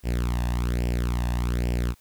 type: tone with flanger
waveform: sawtooth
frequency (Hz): 60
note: B1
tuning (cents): -49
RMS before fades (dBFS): -25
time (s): 0.03-1.95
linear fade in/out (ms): 50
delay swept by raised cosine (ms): 0.38 to 1.14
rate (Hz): 1.2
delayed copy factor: +0.7
effects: white hiss -60 dBFS RMS until 2 s